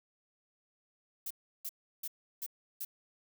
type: noise bursts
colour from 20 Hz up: violet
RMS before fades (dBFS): -39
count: 5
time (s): 1.26-2.85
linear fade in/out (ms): 5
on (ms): 46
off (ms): 340
effects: none